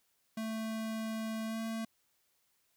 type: tone with pitch glide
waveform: square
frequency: 221.4 to 224.4 Hz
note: A3 to A3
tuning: +11 to +34 cents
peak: -36 dBFS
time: 0.37-1.85 s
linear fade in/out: 5 ms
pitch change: +23 cents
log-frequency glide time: 1.46-1.59 s
effects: white hiss -75 dBFS RMS until 2.76 s